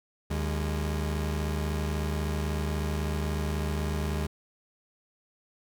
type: tone pair together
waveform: 30% pulse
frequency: 76.23 / 205.1 Hz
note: D#2 / G#3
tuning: -35 / -21 cents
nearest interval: octave + perfect fourth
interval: 1714 cents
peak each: -26 / -32 dBFS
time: 0.3-4.27 s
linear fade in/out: 10 ms
effects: none